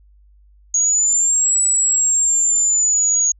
sine exponential two-way sweep, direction up then down, 6645 to 7902 to 6645 Hz, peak -13 dBFS, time 0.74-3.32 s, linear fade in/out 5 ms, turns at 1.63 s, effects added 50 Hz sine -47 dBFS peak until 3.39 s

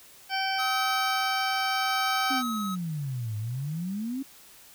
harmonic tone, 771 Hz, G5, 29 cents flat, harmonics 1 / 2 / 3 / 4 / 6 / 7, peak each -29 / -32 / -34 / -35 / -37 / -37 dBFS, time 0.29-2.43 s, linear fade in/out 50 ms
square tone with tremolo, 1278 Hz, D#6, 46 cents sharp, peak -29 dBFS, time 0.58-2.76 s, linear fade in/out 20 ms, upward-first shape sine, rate 0.79 Hz, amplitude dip 40%
sine exponential two-way sweep, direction down then up, 277.2 to 104 to 277.2 Hz, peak -29 dBFS, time 2.3-4.23 s, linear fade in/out 10 ms, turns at 3.37 s
effects white hiss -52 dBFS RMS until 4.74 s

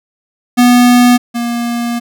square tone pair in turn, 244.9 / 237 Hz, B3 / A#3, -14 / +29 cents, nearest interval minor second, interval 57 cents, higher first, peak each -5 / -15 dBFS, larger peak first, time 0.57-1.18 / 1.34-2 s, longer second, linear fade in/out 20 ms, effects none

